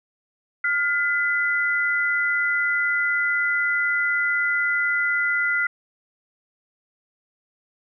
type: tone pair together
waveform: sine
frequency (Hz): 1418 / 2011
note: F6 / B6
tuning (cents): +26 / +31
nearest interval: tritone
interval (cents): 605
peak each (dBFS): -22 / -22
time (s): 0.64-5.67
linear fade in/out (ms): 5
effects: none